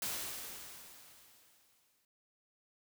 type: noise with exponential decay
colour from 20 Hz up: white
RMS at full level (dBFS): -37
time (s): 0.02-2.05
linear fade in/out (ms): 2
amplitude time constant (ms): 440
effects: none